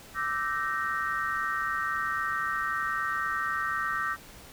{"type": "chord", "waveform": "sine", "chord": "E half-diminished seventh", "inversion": "third", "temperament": "equal with one note detuned", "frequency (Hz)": [1174.7, 1318.5, 1546.4, 1864.7], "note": ["D6", "E6", "G6", "Bb6"], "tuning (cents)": [0, 0, -24, 0], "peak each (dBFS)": -33, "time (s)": [0.14, 4.17], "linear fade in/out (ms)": 50, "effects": ["pink hiss -49 dBFS RMS until 4.52 s"]}